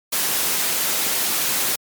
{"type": "noise", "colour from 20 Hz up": "white", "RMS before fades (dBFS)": -21, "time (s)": [0.12, 1.76], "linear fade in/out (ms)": 10, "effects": ["high-pass 150 Hz 12 dB/octave", "MP3 96 kbps"]}